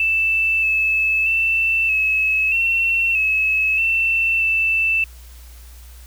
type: tone with pitch steps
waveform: sine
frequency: 2649 / 2608 / 2667 / 2581 / 2709 / 2582 / 2681 / 2655 Hz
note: E7 / E7 / E7 / E7 / E7 / E7 / E7 / E7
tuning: +8 / -19 / +20 / -37 / +47 / -37 / +29 / +12 cents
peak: -15 dBFS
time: 0-5.04 s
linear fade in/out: 2 ms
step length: 630 ms
effects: added 60 Hz sine -38 dBFS peak until 6.06 s + white hiss -48 dBFS RMS until 6.06 s